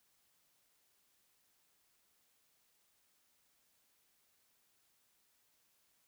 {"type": "silence", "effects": ["white hiss -75 dBFS RMS until 6.07 s"]}